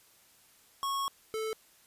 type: tone pair in turn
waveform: square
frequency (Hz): 1100 / 438.7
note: C#6 / A4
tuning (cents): -14 / -5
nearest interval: octave + major third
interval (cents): 1591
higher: first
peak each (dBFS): -31 / -33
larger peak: first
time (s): 0.83-1.08 / 1.34-1.53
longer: first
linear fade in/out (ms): 0
effects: white hiss -62 dBFS RMS until 1.86 s + resampled to 32000 Hz